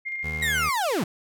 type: tone with tremolo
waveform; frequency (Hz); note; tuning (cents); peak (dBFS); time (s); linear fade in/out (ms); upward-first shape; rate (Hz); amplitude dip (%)
sine; 2118; C7; +21; -27; 0.05-0.73; 20; square; 14; 30
type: tone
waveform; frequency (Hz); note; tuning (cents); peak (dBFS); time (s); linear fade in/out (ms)
25% pulse; 77.2; D#2; -13; -28; 0.23-0.7; 20
type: linear sweep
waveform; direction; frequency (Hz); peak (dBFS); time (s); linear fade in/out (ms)
35% pulse; down; 1941 to 138.1; -21; 0.42-1.04; 5
effects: none